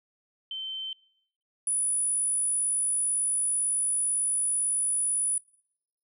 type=tone pair in turn; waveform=sine; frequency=3092 / 9851 Hz; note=G7 / D#9; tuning=-24 / -18 cents; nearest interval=octave + minor sixth; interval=2006 cents; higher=second; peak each=-32 / -23 dBFS; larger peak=second; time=0.51-0.93 / 1.67-5.38 s; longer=second; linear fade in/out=2 ms; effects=noise-tail reverb RT60 0.8 s tail -25 dB re dry + tanh soft clip ceiling -21 dBFS